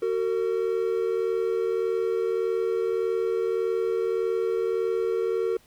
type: tone pair together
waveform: triangle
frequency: 373.7 / 455.4 Hz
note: F#4 / A#4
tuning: +17 / -40 cents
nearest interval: minor third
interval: 343 cents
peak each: -25 / -23 dBFS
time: 0.02-5.57 s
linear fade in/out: 5 ms
effects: pink hiss -58 dBFS RMS until 5.66 s